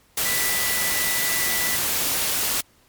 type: tone in noise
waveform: sine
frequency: 1976 Hz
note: B6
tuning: in tune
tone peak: -27 dBFS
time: 0.25-1.76 s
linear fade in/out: 5 ms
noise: white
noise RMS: -23 dBFS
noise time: 0.17-2.61 s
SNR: -7 dB
effects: pink hiss -58 dBFS RMS until 2.88 s + MP3 96 kbps